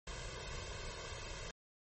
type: noise with comb filter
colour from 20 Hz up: pink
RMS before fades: -45 dBFS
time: 0.07-1.51 s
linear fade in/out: 2 ms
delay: 1.9 ms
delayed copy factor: +0.9
effects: MP3 32 kbps